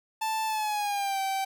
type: tone with pitch glide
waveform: 45% pulse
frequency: 880 to 775 Hz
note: A5 to G5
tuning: 0 to -20 cents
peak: -27 dBFS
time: 0.21-1.45 s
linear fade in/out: 10 ms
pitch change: -220 cents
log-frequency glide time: 0.46-1.2 s
effects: none